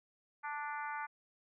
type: harmonic tone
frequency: 293.7 Hz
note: D4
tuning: in tune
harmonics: 3 / 4 / 5 / 6 / 7 / 8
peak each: -41 / -45 / -44 / -50 / -49 / -55 dBFS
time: 0.43-1.07 s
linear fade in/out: 20 ms
effects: none